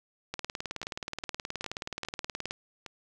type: two click trains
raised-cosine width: 0.2 ms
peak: -17 / -23 dBFS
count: 42 / 6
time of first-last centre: 0.34-2.509 / 0.83-2.863 s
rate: 18.9 / 2.46 Hz
effects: none